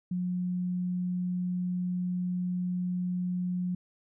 sine tone, 180 Hz, F#3, 47 cents flat, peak -28 dBFS, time 0.11-3.75 s, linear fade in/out 5 ms, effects none

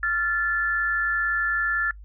sine tone pair together, 1382 / 1744.3 Hz, F6 / A6, -19 / -16 cents, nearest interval major third, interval 403 cents, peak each -25 / -23 dBFS, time 0.03-1.91 s, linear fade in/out 2 ms, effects noise-tail reverb RT60 0.1 s tail -23 dB re dry + added 51 Hz sine -40 dBFS peak until 2.04 s

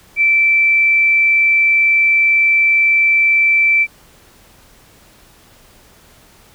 sine tone, 2331 Hz, D7, 14 cents flat, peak -9 dBFS, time 0.16-3.87 s, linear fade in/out 50 ms, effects pink hiss -47 dBFS RMS until 6.54 s

